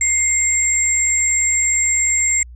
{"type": "tone pair together", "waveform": "sine", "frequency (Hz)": [2110, 7519], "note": ["C7", "A#8"], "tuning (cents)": [14, 14], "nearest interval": "octave + minor seventh", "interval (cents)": 2200, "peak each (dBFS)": [-20, -15], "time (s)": [0.01, 2.43], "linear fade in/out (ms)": 2, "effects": ["added 60 Hz sine -35 dBFS peak until 2.55 s"]}